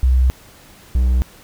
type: tone pair in turn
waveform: sine / triangle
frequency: 63.8 / 62.38 Hz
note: C2 / B1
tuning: -43 / +18 cents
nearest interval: unison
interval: 39 cents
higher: first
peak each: -10 dBFS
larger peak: neither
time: 0.03-0.3 / 0.95-1.22 s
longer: neither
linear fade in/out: 0 ms
effects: pink hiss -45 dBFS RMS until 1.43 s